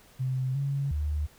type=tone with pitch steps; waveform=sine; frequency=129.9 / 139.4 / 74.7 Hz; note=C3 / C#3 / D2; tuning=-12 / +10 / +30 cents; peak=-26 dBFS; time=0.19-1.27 s; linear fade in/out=20 ms; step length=360 ms; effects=pink hiss -57 dBFS RMS until 1.38 s